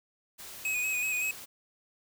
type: noise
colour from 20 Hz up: white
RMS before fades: -45 dBFS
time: 0.38-1.46 s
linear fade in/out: 20 ms
type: tone with vibrato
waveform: square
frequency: 2515 Hz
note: D#7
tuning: 18 cents sharp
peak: -29 dBFS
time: 0.65-1.31 s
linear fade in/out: 2 ms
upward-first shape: square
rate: 5.3 Hz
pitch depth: 29 cents each way
effects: none

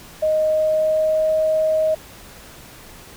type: tone with pitch glide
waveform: sine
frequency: 622 to 628.5 Hz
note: D#5 to D#5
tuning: -1 to +17 cents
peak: -15 dBFS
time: 0.22-1.95 s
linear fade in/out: 10 ms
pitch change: +18 cents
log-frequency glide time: 0.46-1.39 s
effects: pink hiss -42 dBFS RMS until 3.16 s

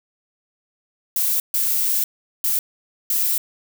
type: noise bursts at uneven times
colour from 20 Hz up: violet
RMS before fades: -20 dBFS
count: 4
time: 1.16-1.4 / 1.54-2.04 / 2.44-2.59 / 3.1-3.38 s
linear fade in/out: 2 ms
effects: none

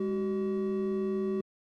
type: tone pair together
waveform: triangle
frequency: 204.2 / 379.7 Hz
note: G#3 / F#4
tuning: -29 / +45 cents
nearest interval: major seventh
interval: 1074 cents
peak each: -30 / -28 dBFS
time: 0-1.41 s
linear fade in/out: 5 ms
effects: Opus 48 kbps

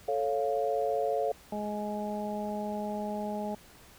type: chord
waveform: sine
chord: A augmented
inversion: none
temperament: equal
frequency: 440 / 554.4 / 698.5 Hz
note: A4 / C#5 / E#5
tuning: 0 / 0 / 0 cents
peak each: -31 dBFS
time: 0.08-1.32 s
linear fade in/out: 5 ms
type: harmonic tone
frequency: 209 Hz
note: G#3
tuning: 11 cents sharp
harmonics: 1 / 2 / 3 / 4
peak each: -35 / -40 / -37 / -38 dBFS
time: 1.52-3.55 s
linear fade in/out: 5 ms
effects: pink hiss -55 dBFS RMS until 3.98 s

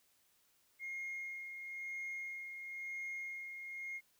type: tone with tremolo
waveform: sine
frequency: 2140 Hz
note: C7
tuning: 38 cents sharp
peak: -38 dBFS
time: 0.79-4.01 s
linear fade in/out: 50 ms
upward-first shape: sine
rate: 0.99 Hz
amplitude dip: 50%
effects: tanh soft clip ceiling -38 dBFS + white hiss -73 dBFS RMS until 4.19 s

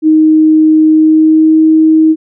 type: tone with pitch glide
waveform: sine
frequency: 312.6 to 316.2 Hz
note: D#4 to D#4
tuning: +8 to +28 cents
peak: -3 dBFS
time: 0.02-2.16 s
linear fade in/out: 50 ms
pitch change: +20 cents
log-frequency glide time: 0.9-1.59 s
effects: none

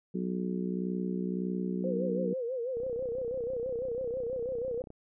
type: harmonic tone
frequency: 61.74 Hz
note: B1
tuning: in tune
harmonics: 3 / 4 / 5 / 6 / 7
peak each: -32 / -38 / -42 / -38 / -42 dBFS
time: 0.14-2.34 s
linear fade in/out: 10 ms
type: tone with vibrato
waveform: sine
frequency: 493.9 Hz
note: B4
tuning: in tune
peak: -31 dBFS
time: 1.84-4.82 s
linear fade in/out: 2 ms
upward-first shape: sine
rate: 6.1 Hz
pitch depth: 120 cents each way
type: click train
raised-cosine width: 2 ms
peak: -33 dBFS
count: 68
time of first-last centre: 2.77-4.904 s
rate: 31.4 Hz
effects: none

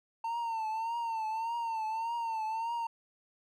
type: tone with vibrato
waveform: triangle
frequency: 905 Hz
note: A5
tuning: 48 cents sharp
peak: -30 dBFS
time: 0.24-2.87 s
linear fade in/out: 5 ms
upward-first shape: triangle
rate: 1.7 Hz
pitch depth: 78 cents each way
effects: none

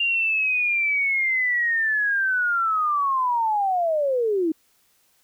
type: linear sweep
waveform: sine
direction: down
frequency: 2799 to 306.1 Hz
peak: -19 dBFS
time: 0-4.52 s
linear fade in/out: 5 ms
effects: white hiss -63 dBFS RMS until 5.23 s

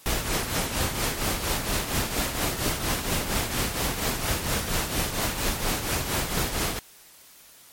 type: noise with tremolo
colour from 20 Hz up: pink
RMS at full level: -24 dBFS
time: 0.06-6.79 s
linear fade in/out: 0 ms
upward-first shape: triangle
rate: 4.3 Hz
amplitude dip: 65%
effects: white hiss -51 dBFS RMS until 7.72 s + MP3 64 kbps

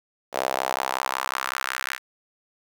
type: tone with high-pass filter sweep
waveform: sawtooth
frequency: 65.4 Hz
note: C2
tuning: in tune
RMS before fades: -28 dBFS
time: 0.32-1.99 s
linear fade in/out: 50 ms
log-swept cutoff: 600 to 1700 Hz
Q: 2.4
effects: 8-bit

